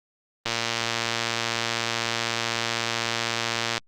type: click train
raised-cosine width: 0.2 ms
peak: -7 dBFS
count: 386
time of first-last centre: 0.46-3.779 s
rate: 116 Hz
effects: Opus 24 kbps